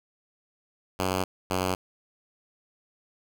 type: tone pair in turn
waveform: 5% pulse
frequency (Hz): 93.3 / 92.6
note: F#2 / F#2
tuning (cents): +15 / +2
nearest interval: unison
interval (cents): 13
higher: first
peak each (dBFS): -14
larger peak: neither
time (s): 0.99-1.24 / 1.5-1.75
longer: neither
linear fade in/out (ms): 5
effects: none